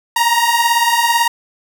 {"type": "beating tone pair", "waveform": "sawtooth", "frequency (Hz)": [929, 947], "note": ["A#5", "A#5"], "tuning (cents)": [-6, 27], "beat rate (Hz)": 18, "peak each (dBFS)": -11, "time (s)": [0.16, 1.28], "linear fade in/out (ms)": 5, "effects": []}